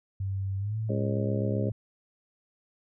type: tone with pitch glide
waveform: sine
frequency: 97 to 110.14 Hz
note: G2 to A2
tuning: -18 to +2 cents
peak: -28 dBFS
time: 0.2-1.72 s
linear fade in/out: 5 ms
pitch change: +220 cents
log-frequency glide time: 0.58-0.77 s
type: harmonic tone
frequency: 67.9 Hz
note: C#2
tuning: 35 cents flat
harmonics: 3 / 4 / 5 / 6 / 7 / 8 / 9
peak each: -32 / -36 / -40 / -35 / -43 / -35 / -39 dBFS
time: 0.89-1.7 s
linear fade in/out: 5 ms
effects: none